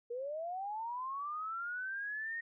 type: linear sweep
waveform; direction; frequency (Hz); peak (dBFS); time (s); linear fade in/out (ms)
sine; up; 463.5 to 1868; -37; 0.1-2.41; 10
effects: none